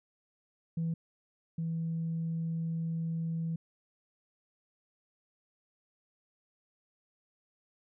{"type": "tone pair in turn", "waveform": "sine", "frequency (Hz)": [164.81, 164.18], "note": ["E3", "E3"], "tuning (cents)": [0, -7], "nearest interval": "unison", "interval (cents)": 7, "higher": "first", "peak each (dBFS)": [-28, -30], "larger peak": "first", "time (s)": [[0.77, 0.94], [1.58, 3.56]], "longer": "second", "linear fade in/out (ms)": 5, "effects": ["tanh soft clip ceiling -27 dBFS"]}